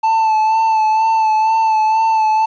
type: tone with vibrato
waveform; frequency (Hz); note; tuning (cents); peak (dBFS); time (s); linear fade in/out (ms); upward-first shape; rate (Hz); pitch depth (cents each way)
triangle; 880; A5; 0; -9; 0.03-2.46; 10; sine; 2.1; 28
effects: resampled to 16000 Hz + 8-bit